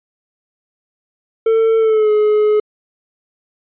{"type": "tone with pitch glide", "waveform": "triangle", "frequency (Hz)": [448.3, 423.6], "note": ["A4", "G#4"], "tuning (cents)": [32, 34], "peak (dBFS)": -8, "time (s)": [1.46, 2.6], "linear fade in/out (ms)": 5, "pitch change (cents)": -98, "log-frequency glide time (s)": [1.78, 2.11], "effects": ["resampled to 8000 Hz"]}